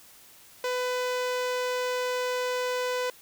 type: tone with notch filter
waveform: sawtooth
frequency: 500 Hz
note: B4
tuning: 21 cents sharp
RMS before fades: -29 dBFS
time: 0.64-3.1 s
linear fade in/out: 2 ms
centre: 11000 Hz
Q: 1
effects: white hiss -53 dBFS RMS until 3.21 s